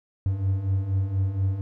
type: beating tone pair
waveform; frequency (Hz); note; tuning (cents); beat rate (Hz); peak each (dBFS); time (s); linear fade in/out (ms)
triangle; 93.5 / 97.7; F#2 / G2; +19 / -5; 4.2; -27 / -21; 0.26-1.61; 0
effects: none